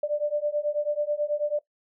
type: beating tone pair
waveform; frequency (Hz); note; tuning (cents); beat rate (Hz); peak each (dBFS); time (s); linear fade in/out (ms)
sine; 587.3 / 596.5; D5 / D5; 0 / +27; 9.2; -27; 0.03-1.59; 5
effects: noise-tail reverb RT60 0.1 s tail -19 dB re dry